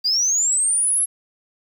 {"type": "linear sweep", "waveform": "sine", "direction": "up", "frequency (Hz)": [4699, 11175], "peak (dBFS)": -15, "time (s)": [0.04, 1.06], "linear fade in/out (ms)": 20, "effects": ["tanh soft clip ceiling -12 dBFS", "8-bit"]}